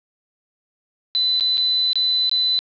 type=tone with dropouts; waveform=sine; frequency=4008 Hz; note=B7; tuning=25 cents sharp; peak=-16 dBFS; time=1.15-2.59 s; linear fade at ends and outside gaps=0 ms; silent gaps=1.398-1.408 / 1.572-1.579 / 1.931-1.956 / 2.295-2.314 s; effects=resampled to 11025 Hz + 7-bit